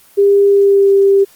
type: tone with pitch glide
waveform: sine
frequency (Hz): 400.7 to 394.5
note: G4 to G4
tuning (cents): +38 to +11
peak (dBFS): -6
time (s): 0.17-1.25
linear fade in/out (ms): 20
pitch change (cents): -27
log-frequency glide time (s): 0.48-0.93
effects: white hiss -46 dBFS RMS until 1.35 s + Opus 24 kbps